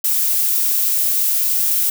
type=noise; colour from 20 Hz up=violet; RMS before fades=-17 dBFS; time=0.04-1.9 s; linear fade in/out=5 ms; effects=none